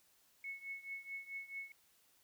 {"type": "tone with tremolo", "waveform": "sine", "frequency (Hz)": 2200, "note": "C#7", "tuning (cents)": -14, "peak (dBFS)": -40, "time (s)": [0.44, 1.72], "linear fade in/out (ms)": 2, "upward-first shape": "triangle", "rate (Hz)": 4.6, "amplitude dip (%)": 90, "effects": ["white hiss -71 dBFS RMS until 2.23 s"]}